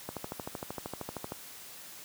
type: click train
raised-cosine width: 1 ms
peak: -22 dBFS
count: 17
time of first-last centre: 0.09-1.321 s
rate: 13 Hz
effects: white hiss -48 dBFS RMS until 2.04 s + high-pass 80 Hz 12 dB/octave